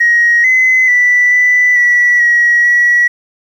sine tone with pitch steps, 1888 / 2036 / 1971 / 1984 / 1948 / 1910 / 1929 Hz, A#6 / C7 / B6 / B6 / B6 / A#6 / B6, +22 / -48 / -4 / +7 / -24 / +42 / -41 cents, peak -5 dBFS, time 0-3.08 s, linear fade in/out 10 ms, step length 440 ms, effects tanh soft clip ceiling -2 dBFS + 7-bit

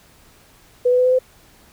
sine tone with pitch steps, 493.9 / 498.5 / 503.1 / 507.8 / 512.5 Hz, B4 / B4 / B4 / B4 / C5, 0 / +16 / +32 / +48 / -36 cents, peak -12 dBFS, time 0.85-1.19 s, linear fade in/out 10 ms, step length 68 ms, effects pink hiss -51 dBFS RMS until 1.72 s

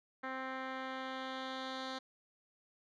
10% pulse tone with low-pass filter sweep, 262.2 Hz, C4, 4 cents sharp, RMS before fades -42 dBFS, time 0.23-1.99 s, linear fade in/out 10 ms, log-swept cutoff 2000 to 4300 Hz, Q 2.2, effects none

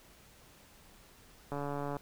click train, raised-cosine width 1 ms, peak -24 dBFS, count 65, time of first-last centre 1.52-1.968 s, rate 143 Hz, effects pink hiss -59 dBFS RMS until 2.01 s

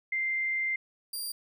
sine / 15% pulse tone pair in turn, 2091 / 4761 Hz, C7 / D8, -2 / +23 cents, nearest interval octave + major second, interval 1425 cents, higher second, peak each -27 dBFS, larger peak neither, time 0.12-0.76 / 1.13-1.32 s, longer first, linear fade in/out 5 ms, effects none

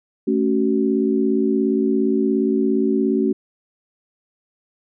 sine chord, F# minor, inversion first, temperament equal with one note detuned, 220 / 277.2 / 375.8 Hz, A3 / C#4 / F#4, 0 / 0 / +27 cents, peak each -20 dBFS, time 0.27-3.33 s, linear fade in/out 10 ms, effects none

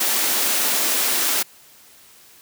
white high-pass noise, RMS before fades -20 dBFS, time 0-1.43 s, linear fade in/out 10 ms, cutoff 200 Hz, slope 96 dB/octave, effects white hiss -49 dBFS RMS until 2.41 s + high-pass 60 Hz 12 dB/octave

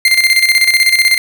30% pulse tone with tremolo, 2095 Hz, C7, 2 cents sharp, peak -3 dBFS, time 0.05-1.18 s, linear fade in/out 2 ms, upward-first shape square, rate 16 Hz, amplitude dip 60%, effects none

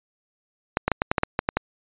clicks, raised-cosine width 0.5 ms, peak -5 dBFS, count 10, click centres 0.771 / 0.88 / 0.917 / 1.019 / 1.115 / 1.182 / 1.234 / 1.391 / 1.489 / 1.57 s, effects resampled to 8000 Hz

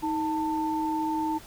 sine tone pair together, 315.2 / 891.5 Hz, D#4 / A5, +23 / +22 cents, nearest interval octave + tritone, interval 1799 cents, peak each -28 dBFS, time 0.02-1.39 s, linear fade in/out 20 ms, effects pink hiss -48 dBFS RMS until 1.46 s

